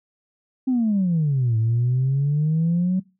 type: exponential two-way sweep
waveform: sine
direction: down then up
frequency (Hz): 265.9 to 110 to 188.9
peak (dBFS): -16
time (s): 0.67-3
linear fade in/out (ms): 10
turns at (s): 1.57
effects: noise-tail reverb RT60 0.3 s tail -24 dB re dry + tanh soft clip ceiling -14 dBFS